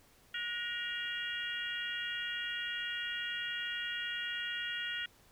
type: harmonic tone with a mistuned harmonic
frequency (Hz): 470.6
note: A#4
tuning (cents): +16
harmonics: 3 / 4 / 5 / 6 / 7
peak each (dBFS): -41 / -40 / -49 / -41 / -43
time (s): 0.34-5.06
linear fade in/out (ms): 5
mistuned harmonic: 3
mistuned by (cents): +48
effects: pink hiss -64 dBFS RMS until 5.31 s